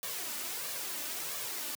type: noise with flanger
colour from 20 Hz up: white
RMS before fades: -38 dBFS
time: 0.03-1.75 s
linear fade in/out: 0 ms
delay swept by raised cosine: 1.7 to 3.4 ms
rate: 1.5 Hz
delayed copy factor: +0.55
effects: high-pass 150 Hz 12 dB/octave